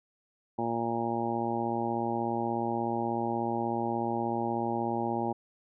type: harmonic tone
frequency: 116.54 Hz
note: A#2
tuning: in tune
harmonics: 1 / 2 / 3 / 4 / 5 / 6 / 7 / 8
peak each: -40 / -34 / -34 / -41 / -39 / -40 / -33 / -39 dBFS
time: 0.58-5.33 s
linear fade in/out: 10 ms
effects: none